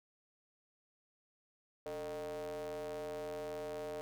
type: ring-modulated tone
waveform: square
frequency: 81.2 Hz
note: E2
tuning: 26 cents flat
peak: -38 dBFS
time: 1.86-4.01 s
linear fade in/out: 0 ms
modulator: 529 Hz
effects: none